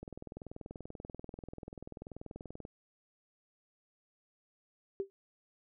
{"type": "click train", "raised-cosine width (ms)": 2, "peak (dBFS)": -31, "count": 55, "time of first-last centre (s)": [0.03, 2.651], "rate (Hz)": 20.6}
{"type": "tone with exponential decay", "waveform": "sine", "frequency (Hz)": 392, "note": "G4", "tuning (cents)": 0, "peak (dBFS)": -28, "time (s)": [5, 5.1], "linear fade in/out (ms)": 0, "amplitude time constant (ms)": 20}
{"effects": []}